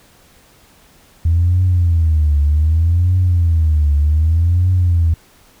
sine tone with vibrato, 81.5 Hz, E2, 19 cents flat, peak -9 dBFS, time 1.25-5.14 s, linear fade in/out 5 ms, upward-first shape triangle, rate 0.65 Hz, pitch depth 220 cents each way, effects tanh soft clip ceiling -6 dBFS + pink hiss -49 dBFS RMS until 5.6 s

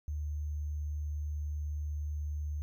sine tone with sample-and-hold, 74.7 Hz, D2, 30 cents sharp, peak -33 dBFS, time 0.08-2.62 s, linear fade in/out 0 ms, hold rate 6300 Hz, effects none

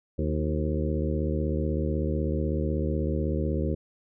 harmonic tone with a mistuned harmonic, 76.1 Hz, D#2, 38 cents flat, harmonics 1 / 2 / 3 / 4 / 5 / 6 / 7, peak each -28 / -31 / -33 / -34 / -35 / -36 / -36 dBFS, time 0.18-3.75 s, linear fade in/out 10 ms, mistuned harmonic 4, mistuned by +60 cents, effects none

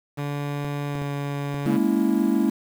sawtooth tone with pitch glide, 144 to 142.35 Hz, D3 to C#3, -34 to +46 cents, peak -22 dBFS, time 0.17-1.78 s, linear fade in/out 20 ms, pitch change -20 cents, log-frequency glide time 0.88-1.04 s
clicks, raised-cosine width 2 ms, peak -23 dBFS, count 5, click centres 0.647 / 0.954 / 1.018 / 1.544 / 1.658 s
triangle chord, A# half-diminished seventh, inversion third, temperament equal with one note detuned, 207.7 / 233.1 / 281.2 / 329.6 Hz, G#3 / A#3 / C#4 / E4, 0 / 0 / +25 / 0 cents, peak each -22 dBFS, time 1.66-2.5 s, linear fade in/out 5 ms
effects low-pass 3000 Hz 12 dB/octave + 7-bit

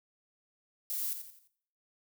violet noise with echo, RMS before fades -35 dBFS, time 0.9-1.13 s, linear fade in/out 0 ms, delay 86 ms, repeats 4, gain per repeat -8 dB, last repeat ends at 1.474 s, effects noise-tail reverb RT60 0.6 s tail -17 dB re dry

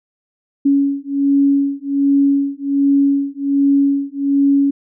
sine beating tone pair, 278.6 / 279.9 Hz, C#4 / C#4, +9 / +17 cents, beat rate 1.3 Hz, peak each -15 dBFS, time 0.65-4.71 s, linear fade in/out 10 ms, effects none

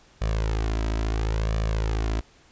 sawtooth tone with flanger, 54.3 Hz, A1, 22 cents flat, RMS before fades -25 dBFS, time 0.21-2.21 s, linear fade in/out 10 ms, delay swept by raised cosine 1.7 to 3.1 ms, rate 0.73 Hz, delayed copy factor +0.65, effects pink hiss -56 dBFS RMS until 2.51 s + resampled to 16000 Hz

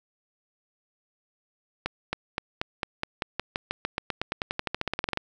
accelerating click train, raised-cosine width 0.3 ms, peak -11 dBFS, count 28, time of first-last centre 1.86-5.174 s, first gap 270 ms, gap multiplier 0.93, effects none

